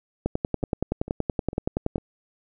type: two click trains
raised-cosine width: 2 ms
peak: -10 / -22 dBFS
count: 19 / 4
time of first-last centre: 0.26-1.958 / 0.63-1.981 s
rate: 10.6 / 2.22 Hz
effects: none